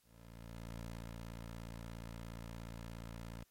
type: tone with ADSR envelope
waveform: 15% pulse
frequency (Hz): 57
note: A#1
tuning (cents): -38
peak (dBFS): -38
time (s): 0.02-3.44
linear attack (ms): 770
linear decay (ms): 360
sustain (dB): -2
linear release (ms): 4
effects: white hiss -75 dBFS RMS until 3.5 s + AAC 48 kbps